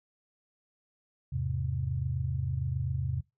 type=chord; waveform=sine; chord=E augmented; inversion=none; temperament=equal; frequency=82.41 / 103.83 / 130.81 Hz; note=E2 / G#2 / B#2; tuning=0 / 0 / 0 cents; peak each=-34 / -36 / -31 dBFS; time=1.32-3.21 s; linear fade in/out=10 ms; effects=noise-tail reverb RT60 0.2 s tail -22 dB re dry